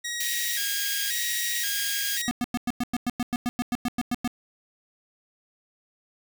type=tone with vibrato; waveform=15% pulse; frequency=1760 Hz; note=A6; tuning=in tune; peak=-23 dBFS; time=0.04-2.3 s; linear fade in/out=10 ms; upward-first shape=square; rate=0.94 Hz; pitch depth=130 cents each way
type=high-pass noise; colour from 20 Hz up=white; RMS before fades=-30 dBFS; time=0.2-2.22 s; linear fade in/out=5 ms; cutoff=1700 Hz; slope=96 dB/octave
type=tone bursts; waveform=square; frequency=243.4 Hz; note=B3; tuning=25 cents flat; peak=-24 dBFS; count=16; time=2.28-4.276 s; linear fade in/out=0 ms; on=31 ms; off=100 ms
effects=none